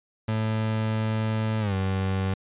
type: tone with pitch glide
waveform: 30% pulse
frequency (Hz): 109.8 to 95.59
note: A2 to G2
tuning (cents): -3 to -43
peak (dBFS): -21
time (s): 0.28-2.34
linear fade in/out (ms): 5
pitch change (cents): -240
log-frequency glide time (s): 1.6-1.74
effects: resampled to 8000 Hz